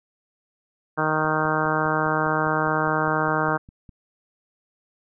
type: harmonic tone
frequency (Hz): 155.56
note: D#3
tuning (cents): 0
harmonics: 1 / 2 / 3 / 4 / 5 / 6 / 7 / 8 / 9 / 10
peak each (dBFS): -29 / -29 / -29 / -29 / -29 / -29 / -29 / -29 / -29 / -29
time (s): 0.97-3.58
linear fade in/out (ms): 20
type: click train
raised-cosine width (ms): 5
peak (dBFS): -32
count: 14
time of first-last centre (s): 1.25-3.892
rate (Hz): 4.92
effects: none